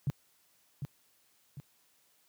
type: tone with echo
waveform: sine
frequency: 140 Hz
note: C#3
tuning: 18 cents sharp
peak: -26 dBFS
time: 0.07-0.1 s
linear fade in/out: 0 ms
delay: 750 ms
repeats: 2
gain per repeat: -7 dB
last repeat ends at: 1.6 s
effects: white hiss -69 dBFS RMS until 2.28 s + high-pass 80 Hz 12 dB/octave